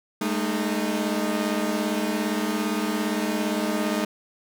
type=tone cluster; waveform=sawtooth; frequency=205.2 / 222.7 / 307.6 Hz; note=G#3 / A3 / D#4; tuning=-21 / +21 / -20 cents; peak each=-24 dBFS; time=0.21-4.05 s; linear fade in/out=5 ms; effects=none